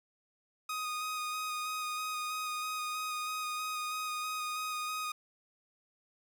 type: tone with vibrato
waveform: sawtooth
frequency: 1244.5 Hz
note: D#6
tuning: in tune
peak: -31 dBFS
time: 0.69-5.12 s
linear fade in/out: 5 ms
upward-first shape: square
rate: 3.1 Hz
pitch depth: 12 cents each way
effects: 11-bit